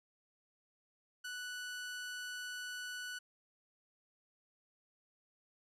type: tone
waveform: sawtooth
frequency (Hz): 1482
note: F#6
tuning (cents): +2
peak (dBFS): -38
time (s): 1.24-3.19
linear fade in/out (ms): 10
effects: low-pass 11000 Hz 12 dB/octave